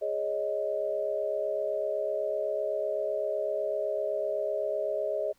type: chord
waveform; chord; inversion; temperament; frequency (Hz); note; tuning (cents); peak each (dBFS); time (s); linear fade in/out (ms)
sine; Ab suspended fourth; none; equal; 415.3 / 554.4 / 622.3; Ab4 / Db5 / Eb5; 0 / 0 / 0; -34 / -33 / -30; 0.01-5.33; 20
effects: pink hiss -67 dBFS RMS until 5.38 s